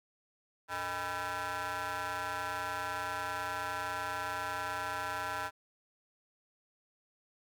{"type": "ring-modulated tone", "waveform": "20% pulse", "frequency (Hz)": 182.3, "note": "F#3", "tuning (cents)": -25, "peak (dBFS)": -27, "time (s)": [0.68, 5.51], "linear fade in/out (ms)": 50, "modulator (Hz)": 1170, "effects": []}